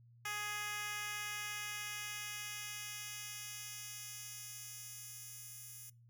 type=tone with high-pass filter sweep; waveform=10% pulse; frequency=416.7 Hz; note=G#4; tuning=6 cents sharp; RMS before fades=-45 dBFS; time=0.25-5.9 s; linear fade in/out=5 ms; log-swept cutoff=1200 to 9000 Hz; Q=0.72; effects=noise-tail reverb RT60 0.3 s tail -24 dB re dry + added 118 Hz sine -60 dBFS peak until 6.09 s